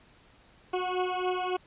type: beating tone pair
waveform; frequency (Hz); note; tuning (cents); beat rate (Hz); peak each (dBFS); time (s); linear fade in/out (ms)
20% pulse; 364.4 / 368; F#4 / F#4; -26 / -9; 3.6; -25 / -27; 0.73-1.57; 10
effects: pink hiss -59 dBFS RMS until 1.66 s + resampled to 8000 Hz